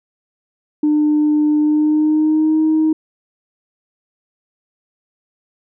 sine tone with pitch glide, 300.6 to 313.9 Hz, D4 to D#4, +40 to +15 cents, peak -10 dBFS, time 0.83-2.93 s, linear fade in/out 5 ms, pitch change +75 cents, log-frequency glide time 1.58-2.6 s, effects tanh soft clip ceiling -8 dBFS

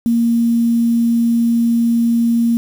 sine tone with quantisation, 233.1 Hz, A#3, in tune, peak -11 dBFS, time 0.06-2.57 s, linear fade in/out 0 ms, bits 6, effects none

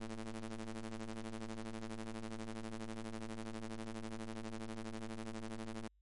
sawtooth ring-modulated tone, 109.9 Hz, A2, 2 cents flat, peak -35 dBFS, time 0-5.88 s, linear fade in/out 10 ms, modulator 116 Hz, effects added 50 Hz sine -68 dBFS peak until 6.01 s + MP3 48 kbps

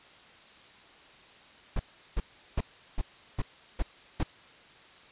brown noise bursts, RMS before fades -27 dBFS, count 7, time 1.76-4.232 s, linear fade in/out 5 ms, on 36 ms, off 370 ms, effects white hiss -54 dBFS RMS until 5.11 s + resampled to 8000 Hz

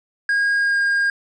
triangle tone with pitch glide, 1631 to 1617.9 Hz, G#6 to G#6, -32 to -46 cents, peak -14 dBFS, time 0.29-1.1 s, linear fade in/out 2 ms, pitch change -14 cents, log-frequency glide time 0.54-0.8 s, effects resampled to 22050 Hz

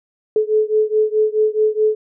sine beating tone pair, 428.6 / 433.3 Hz, A4 / A4, -45 / -27 cents, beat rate 4.7 Hz, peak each -16 / -17 dBFS, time 0.36-1.95 s, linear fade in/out 2 ms, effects none

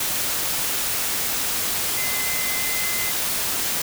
sine tone in noise, 2054 Hz, C7, 33 cents flat, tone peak -29 dBFS, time 1.97-3.11 s, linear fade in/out 5 ms, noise white, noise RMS -24 dBFS, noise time 0-3.82 s, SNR -8 dB, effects none

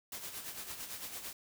white noise with tremolo, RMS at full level -42 dBFS, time 0.12-1.33 s, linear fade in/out 2 ms, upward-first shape sine, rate 8.9 Hz, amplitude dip 55%, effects none

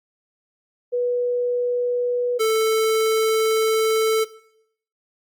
sine / square tone pair in turn, 489.1 / 441.1 Hz, B4 / A4, -17 / +4 cents, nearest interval major second, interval 179 cents, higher first, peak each -19 / -17 dBFS, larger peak second, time 0.92-2.39 / 2.39-4.25 s, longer second, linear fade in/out 20 ms, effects noise-tail reverb RT60 0.7 s tail -18 dB re dry + Opus 48 kbps

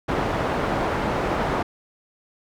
white low-pass noise, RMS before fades -24 dBFS, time 0.08-1.63 s, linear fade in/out 10 ms, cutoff 920 Hz, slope 12 dB/octave, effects none

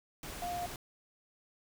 sine tone in noise, 705 Hz, F5, 16 cents sharp, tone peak -35 dBFS, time 0.42-0.66 s, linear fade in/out 2 ms, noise pink, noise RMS -44 dBFS, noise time 0.23-0.76 s, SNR +6 dB, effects none

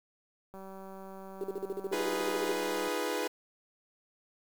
click train, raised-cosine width 1 ms, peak -34 dBFS, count 450, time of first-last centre 0.54-2.879 s, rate 192 Hz
sine tone bursts, 392 Hz, G4, in tune, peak -31 dBFS, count 16, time 1.41-2.518 s, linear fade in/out 2 ms, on 28 ms, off 44 ms
sawtooth chord, F half-diminished seventh, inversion third, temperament equal, 311.1 / 349.2 / 415.3 / 493.9 Hz, Eb4 / F4 / Ab4 / Cb5, 0 / 0 / 0 / 0 cents, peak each -34 / -35 / -32 / -31 dBFS, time 1.92-3.28 s, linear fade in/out 10 ms
effects 9-bit

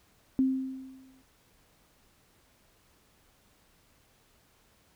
sine tone with exponential decay, 263.2 Hz, C4, 10 cents sharp, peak -20 dBFS, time 0.39-1.22 s, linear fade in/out 0 ms, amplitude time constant 180 ms, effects pink hiss -65 dBFS RMS until 4.95 s

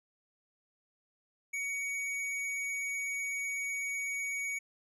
square tone, 2246 Hz, C#7, 22 cents sharp, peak -34 dBFS, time 1.53-4.59 s, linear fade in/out 10 ms, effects resampled to 24000 Hz

